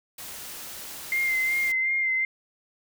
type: noise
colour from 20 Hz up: white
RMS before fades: -39 dBFS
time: 0.18-1.72 s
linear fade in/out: 5 ms
type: tone with vibrato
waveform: sine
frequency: 2093 Hz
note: C7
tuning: in tune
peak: -22 dBFS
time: 1.12-2.25 s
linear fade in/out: 2 ms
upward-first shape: sine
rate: 2.7 Hz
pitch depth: 29 cents each way
effects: none